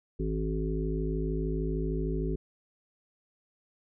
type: harmonic tone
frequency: 53.2 Hz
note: G#1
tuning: 42 cents sharp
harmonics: 1 / 3 / 5 / 7 / 8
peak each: -31 / -34 / -37 / -35 / -39 dBFS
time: 0.19-2.36 s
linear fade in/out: 10 ms
effects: none